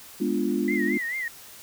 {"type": "chord", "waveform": "sine", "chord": "G# diminished seventh", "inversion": "none", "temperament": "equal", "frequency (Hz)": [207.7, 246.9, 293.7, 349.2], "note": ["G#3", "B3", "D4", "F4"], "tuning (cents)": [0, 0, 0, 0], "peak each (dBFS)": -28, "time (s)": [0.2, 0.98], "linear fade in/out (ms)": 10}
{"type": "tone with vibrato", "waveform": "sine", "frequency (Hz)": 1976, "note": "B6", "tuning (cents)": 0, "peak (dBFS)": -27, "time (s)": [0.68, 1.28], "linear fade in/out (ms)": 2, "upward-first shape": "sine", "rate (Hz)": 4.6, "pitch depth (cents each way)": 120}
{"effects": ["white hiss -46 dBFS RMS until 1.62 s"]}